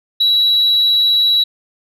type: tone with amplitude modulation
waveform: sine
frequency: 3905 Hz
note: B7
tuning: 20 cents flat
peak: -7 dBFS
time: 0.2-1.44 s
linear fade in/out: 10 ms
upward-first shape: sine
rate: 219 Hz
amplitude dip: 30%
effects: tanh soft clip ceiling -7 dBFS